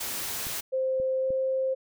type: noise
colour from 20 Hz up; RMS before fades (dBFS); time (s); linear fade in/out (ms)
white; -33; 0-0.61; 10
type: clicks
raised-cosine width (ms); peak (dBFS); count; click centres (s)
3; -28 / -30 / -28; 3; 0.468 / 1 / 1.305
type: tone with pitch glide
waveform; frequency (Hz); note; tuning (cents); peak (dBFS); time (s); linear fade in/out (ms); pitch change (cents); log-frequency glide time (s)
sine; 523.3 to 526.6; C5 to C5; 0 to +11; -24; 0.72-1.75; 20; +11; 1.21-1.27
effects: none